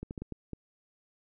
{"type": "clicks", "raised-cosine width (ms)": 3, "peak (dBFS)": -25, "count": 6, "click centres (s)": [0.03, 0.109, 0.178, 0.22, 0.323, 0.533], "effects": []}